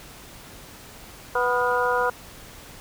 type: harmonic tone with a mistuned harmonic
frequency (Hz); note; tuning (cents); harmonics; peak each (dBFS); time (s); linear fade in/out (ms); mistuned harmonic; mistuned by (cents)
246.9; B3; 0; 2 / 3 / 4 / 5 / 6; -24 / -29 / -25 / -29 / -26; 1.35-2.1; 5; 6; -58
effects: pink hiss -44 dBFS RMS until 2.8 s